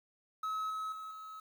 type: tone with level steps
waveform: triangle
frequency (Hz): 1285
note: E6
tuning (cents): -45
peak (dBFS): -32 / -34 / -40 / -43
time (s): 0.43-1.4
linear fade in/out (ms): 5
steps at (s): 0.7 / 0.92 / 1.11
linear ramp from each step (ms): 2
effects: 10-bit